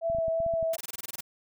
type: tone with vibrato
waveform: sine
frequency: 659.3 Hz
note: E5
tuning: in tune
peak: -25 dBFS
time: 0.01-0.77 s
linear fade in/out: 50 ms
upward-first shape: sine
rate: 2.7 Hz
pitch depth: 19 cents each way
type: clicks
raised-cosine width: 5 ms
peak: -29 dBFS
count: 8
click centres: 0.1 / 0.149 / 0.186 / 0.282 / 0.403 / 0.464 / 0.538 / 0.628 s
type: noise bursts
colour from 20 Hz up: white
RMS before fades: -37 dBFS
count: 10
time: 0.73-1.208 s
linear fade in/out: 5 ms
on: 28 ms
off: 22 ms
effects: none